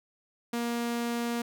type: tone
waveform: sawtooth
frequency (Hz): 236.2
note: A#3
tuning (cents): +23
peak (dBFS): -25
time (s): 0.53-1.42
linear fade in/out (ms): 5
effects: none